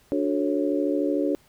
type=chord; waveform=sine; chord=D major seventh; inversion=none; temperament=just; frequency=293.7 / 367.1 / 440.5 / 550.6 Hz; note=D4 / F#4 / A4 / C#5; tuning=0 / -14 / +2 / -12 cents; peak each=-24 / -28 / -30 / -28 dBFS; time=0.12-1.35 s; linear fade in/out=0 ms; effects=pink hiss -59 dBFS RMS until 1.48 s